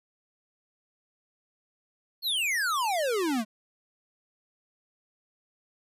square exponential sweep, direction down, 4435 to 206.1 Hz, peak -26 dBFS, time 2.22-3.45 s, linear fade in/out 50 ms, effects resampled to 32000 Hz

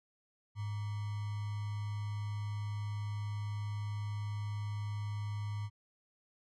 sine tone with sample-and-hold, 103.83 Hz, G#2, in tune, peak -35 dBFS, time 0.55-5.7 s, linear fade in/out 50 ms, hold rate 1050 Hz, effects low-pass 6000 Hz 12 dB/octave

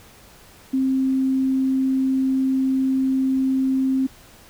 sine tone, 264.3 Hz, C4, 18 cents sharp, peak -17 dBFS, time 0.73-4.07 s, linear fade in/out 10 ms, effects pink hiss -48 dBFS RMS until 4.49 s

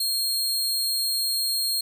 sawtooth tone, 4242 Hz, C8, 23 cents sharp, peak -20 dBFS, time 0-1.81 s, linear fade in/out 5 ms, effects none

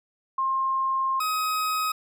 sine / 40% pulse tone pair in turn, 1063 / 1264.1 Hz, C6 / D#6, +27 / +27 cents, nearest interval minor third, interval 300 cents, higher second, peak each -22 / -23 dBFS, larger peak first, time 0.38-1.2 / 1.2-1.92 s, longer first, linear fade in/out 5 ms, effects none

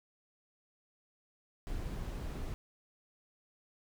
brown noise, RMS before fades -39 dBFS, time 1.67-2.54 s, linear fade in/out 0 ms, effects none

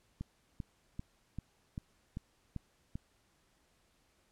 click train, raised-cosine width 5 ms, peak -27 dBFS, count 8, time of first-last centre 0.21-2.955 s, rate 2.55 Hz, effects pink hiss -72 dBFS RMS until 4.31 s + low-pass 11000 Hz 12 dB/octave

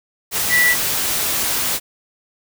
sine tone in noise, 1961 Hz, B6, 13 cents flat, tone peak -12 dBFS, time 0.49-0.76 s, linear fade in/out 50 ms, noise white, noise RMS -20 dBFS, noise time 0.31-1.8 s, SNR +5 dB, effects none

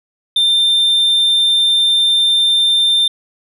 sine tone, 3590 Hz, A7, 34 cents sharp, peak -7 dBFS, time 0.36-3.08 s, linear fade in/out 5 ms, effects tanh soft clip ceiling -9 dBFS

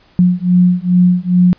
sine beating tone pair, 178.2 / 180.6 Hz, F3 / F#3, +35 / -42 cents, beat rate 2.4 Hz, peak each -11 dBFS, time 0.19-1.53 s, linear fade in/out 0 ms, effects pink hiss -50 dBFS RMS until 1.58 s + resampled to 11025 Hz

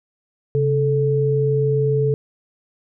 sine tone pair together, 136.1 / 436.4 Hz, C#3 / A4, -31 / -14 cents, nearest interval octave + minor sixth, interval 2017 cents, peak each -18 dBFS, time 0.55-2.14 s, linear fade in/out 0 ms, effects none

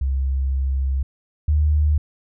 sine tone pair in turn, 66.9 / 75.24 Hz, C2 / D2, +39 / +42 cents, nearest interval major second, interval 203 cents, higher second, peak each -18 / -14 dBFS, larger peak second, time 0.01-1.03 / 1.48-1.98 s, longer first, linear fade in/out 5 ms, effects none

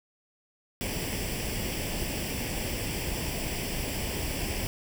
pink noise with comb filter, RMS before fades -32 dBFS, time 0.81-4.67 s, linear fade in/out 0 ms, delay 0.38 ms, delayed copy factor +0.7, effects none

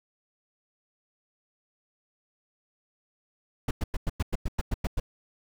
brown noise bursts, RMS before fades -26 dBFS, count 11, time 3.68-5 s, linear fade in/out 5 ms, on 30 ms, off 99 ms, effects none

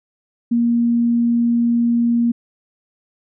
sine tone, 235.7 Hz, A#3, 19 cents sharp, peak -13 dBFS, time 0.51-2.32 s, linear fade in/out 10 ms, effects none

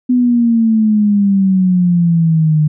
sine exponential sweep, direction down, 251.7 to 150.6 Hz, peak -8 dBFS, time 0.09-2.68 s, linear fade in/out 10 ms, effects none

